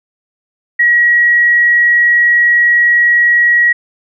sine tone, 1910 Hz, A#6, 42 cents sharp, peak -6 dBFS, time 0.79-3.73 s, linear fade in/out 10 ms, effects none

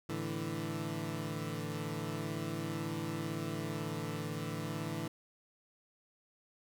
20% pulse chord, A suspended fourth, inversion none, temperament equal, 110 / 146.83 / 164.81 Hz, A2 / D3 / E3, 0 / 0 / 0 cents, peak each -37 / -36 / -35 dBFS, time 0.09-5.08 s, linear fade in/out 5 ms, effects none

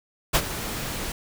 pink noise with ADSR envelope, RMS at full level -18 dBFS, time 0.33-1.12 s, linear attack 22 ms, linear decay 58 ms, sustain -13 dB, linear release 3 ms, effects none

